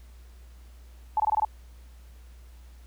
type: tone bursts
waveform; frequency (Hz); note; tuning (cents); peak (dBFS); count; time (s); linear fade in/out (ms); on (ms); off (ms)
sine; 861; A5; -38; -20; 6; 1.17-1.449; 2; 29; 21
effects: added 60 Hz sine -46 dBFS peak until 2.86 s + pink hiss -61 dBFS RMS until 2.86 s